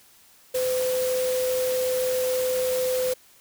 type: tone in noise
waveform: sine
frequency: 509 Hz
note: C5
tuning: 48 cents flat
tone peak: -22 dBFS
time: 0.54-3.14 s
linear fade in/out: 10 ms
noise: white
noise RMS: -33 dBFS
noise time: 0.54-3.14 s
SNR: +8 dB
effects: white hiss -55 dBFS RMS until 3.4 s